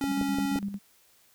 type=tone; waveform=square; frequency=277.2 Hz; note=C#4; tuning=in tune; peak=-28 dBFS; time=0.01-0.59 s; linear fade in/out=2 ms
type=click train; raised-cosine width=2 ms; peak=-21 dBFS; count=4; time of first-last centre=0.04-0.559 s; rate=5.78 Hz
type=tone with tremolo; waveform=sine; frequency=200 Hz; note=G3; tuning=35 cents sharp; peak=-28 dBFS; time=0.06-0.79 s; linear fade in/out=50 ms; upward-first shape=square; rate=8.8 Hz; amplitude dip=60%
effects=white hiss -62 dBFS RMS until 1.34 s